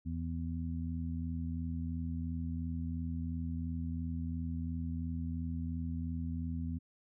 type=harmonic tone; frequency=82.9 Hz; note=E2; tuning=10 cents sharp; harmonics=1 / 2 / 3; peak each=-37 / -41 / -40 dBFS; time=0.05-6.79 s; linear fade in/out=20 ms; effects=none